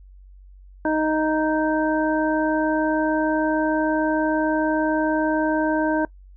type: harmonic tone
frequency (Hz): 311.1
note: D#4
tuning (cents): 0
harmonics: 1 / 2 / 3 / 5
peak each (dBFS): -21 / -24 / -26 / -28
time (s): 0.85-6.05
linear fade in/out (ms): 2
effects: noise-tail reverb RT60 0.1 s tail -23 dB re dry + added 47 Hz sine -43 dBFS peak until 6.36 s